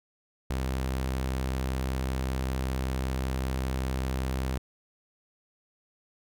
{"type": "tone", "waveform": "sawtooth", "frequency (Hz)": 65.2, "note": "C2", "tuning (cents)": -5, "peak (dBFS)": -24, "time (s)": [0.5, 4.58], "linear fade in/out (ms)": 5, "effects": []}